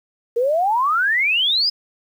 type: exponential sweep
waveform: sine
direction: up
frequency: 454.9 to 5130 Hz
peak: -15 dBFS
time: 0.36-1.7 s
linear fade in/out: 10 ms
effects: 8-bit